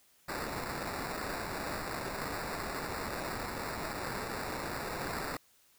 white noise with sample-and-hold, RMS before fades -38 dBFS, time 0.28-5.37 s, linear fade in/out 5 ms, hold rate 3150 Hz, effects white hiss -66 dBFS RMS until 5.78 s

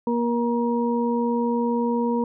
harmonic tone, 237 Hz, A#3, 29 cents sharp, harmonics 1 / 2 / 4, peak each -22 / -25 / -28 dBFS, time 0.07-2.24 s, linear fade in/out 2 ms, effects none

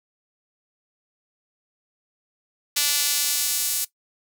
sawtooth tone with high-pass filter sweep, 290.9 Hz, D4, 16 cents flat, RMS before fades -23 dBFS, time 2.76-3.85 s, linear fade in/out 10 ms, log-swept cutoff 4200 to 7800 Hz, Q 0.77, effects noise-tail reverb RT60 0.1 s tail -17 dB re dry

